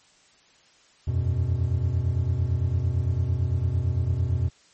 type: chord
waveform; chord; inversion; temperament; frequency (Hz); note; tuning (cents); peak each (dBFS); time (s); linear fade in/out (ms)
triangle; E suspended second; none; equal with one note detuned; 83.61 / 92.5 / 123.47; E2 / F#2 / B2; +25 / 0 / 0; -24; 1.07-4.49; 10
effects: white hiss -58 dBFS RMS until 4.73 s + MP3 32 kbps